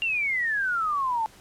sine exponential sweep, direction down, 2808 to 865 Hz, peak -23 dBFS, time 0.02-1.26 s, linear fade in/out 0 ms, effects pink hiss -52 dBFS RMS until 1.4 s + low-pass 12000 Hz 12 dB/octave

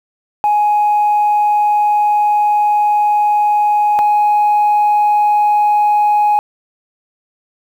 sine tone pair in turn, 835 / 835 Hz, G#5 / G#5, +9 / +9 cents, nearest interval unison, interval 0 cents, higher neither, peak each -8 / -7 dBFS, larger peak second, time 0.44-3.99 / 3.99-6.39 s, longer first, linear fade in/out 0 ms, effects tanh soft clip ceiling -7 dBFS + 7-bit

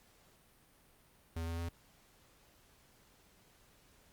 square tone with pitch steps, 82.41 / 83.51 / 84.63 Hz, E2 / E2 / E2, 0 / +23 / +46 cents, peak -37 dBFS, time 1.36-1.69 s, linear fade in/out 5 ms, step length 110 ms, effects pink hiss -66 dBFS RMS until 4.12 s + Opus 48 kbps

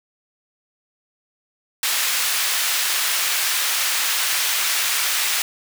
pink high-pass noise, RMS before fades -21 dBFS, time 1.83-5.42 s, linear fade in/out 2 ms, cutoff 1700 Hz, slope 12 dB/octave, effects none

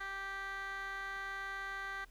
15% pulse tone with band-pass filter, 391.3 Hz, G4, 3 cents flat, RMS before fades -42 dBFS, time 0-2.05 s, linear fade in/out 10 ms, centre 1800 Hz, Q 2.7, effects added 40 Hz sine -57 dBFS peak until 2.1 s + pink hiss -68 dBFS RMS until 2.1 s

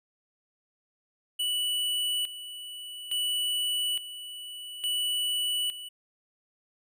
square tone with tremolo, 2958 Hz, F#7, 1 cent flat, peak -27 dBFS, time 1.39-5.89 s, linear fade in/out 10 ms, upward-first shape square, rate 0.58 Hz, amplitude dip 75%, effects none

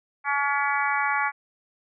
harmonic tone, 283.4 Hz, C#4, 38 cents sharp, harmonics 3 / 4 / 5 / 6 / 7 / 8, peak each -27 / -28 / -29 / -30 / -30 / -31 dBFS, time 0.24-1.32 s, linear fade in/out 50 ms, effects none

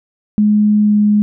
sine tone with pitch glide, 210 to 208.7 Hz, G#3 to G#3, +19 to +9 cents, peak -8 dBFS, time 0.38-1.22 s, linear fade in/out 0 ms, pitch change -10 cents, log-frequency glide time 0.82-0.94 s, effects none

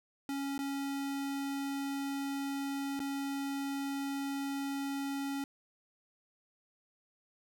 square tone with dropouts, 277.2 Hz, C#4, in tune, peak -35 dBFS, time 0.29-5.44 s, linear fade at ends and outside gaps 1 ms, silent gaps 0.579-0.59 / 2.993-3.001 s, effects 12-bit

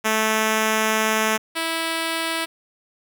5% pulse tone pair in turn, 218.6 / 327.5 Hz, A3 / E4, -11 / -11 cents, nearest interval perfect fifth, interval 700 cents, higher second, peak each -7 / -11 dBFS, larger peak first, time 0.04-1.38 / 1.55-2.46 s, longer first, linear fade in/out 20 ms, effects none

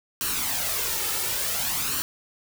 white noise with flanger, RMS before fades -27 dBFS, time 0.21-2.02 s, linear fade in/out 0 ms, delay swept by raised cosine 0.69 to 2.29 ms, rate 0.56 Hz, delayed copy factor +0.6, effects none

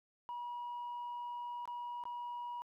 sine tone with dropouts, 964 Hz, B5, 42 cents flat, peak -38 dBFS, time 0.29-2.62 s, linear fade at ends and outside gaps 0 ms, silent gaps 1.655-1.676 / 2.038-2.054 s, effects tanh soft clip ceiling -38 dBFS + 13-bit

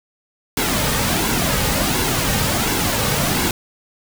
pink noise with flanger, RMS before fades -19 dBFS, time 0.57-3.51 s, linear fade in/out 2 ms, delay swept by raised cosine 1.6 to 3 ms, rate 1.4 Hz, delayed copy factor -0.5, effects none

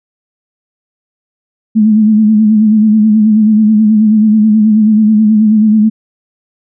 sine tone with vibrato, 215.2 Hz, A3, 38 cents flat, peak -4 dBFS, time 1.75-5.9 s, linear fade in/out 20 ms, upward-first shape sine, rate 9.3 Hz, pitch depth 50 cents each way, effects none

